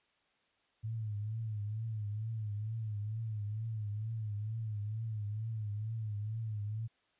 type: tone with vibrato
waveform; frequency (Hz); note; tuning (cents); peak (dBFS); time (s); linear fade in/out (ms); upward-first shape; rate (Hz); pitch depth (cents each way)
sine; 108; A2; -32; -35; 0.83-6.88; 20; triangle; 2.2; 100
effects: white hiss -74 dBFS RMS until 7.19 s + resampled to 8000 Hz